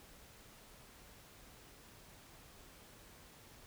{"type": "silence", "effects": ["pink hiss -59 dBFS RMS until 3.66 s"]}